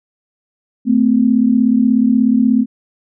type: tone pair together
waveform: sine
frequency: 221 / 257.6 Hz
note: A3 / C4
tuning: +8 / -27 cents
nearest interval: minor third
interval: 265 cents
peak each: -12 dBFS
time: 0.85-2.66 s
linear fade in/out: 50 ms
effects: none